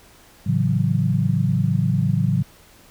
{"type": "chord", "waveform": "sine", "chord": "F# minor seventh", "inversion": "first", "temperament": "equal", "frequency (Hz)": [110, 138.59, 164.81, 185], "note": ["A2", "C#3", "E3", "F#3"], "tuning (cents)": [0, 0, 0, 0], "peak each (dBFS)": [-22, -21, -23, -23], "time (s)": [0.46, 2.43], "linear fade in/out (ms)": 10, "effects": ["pink hiss -50 dBFS RMS until 2.9 s"]}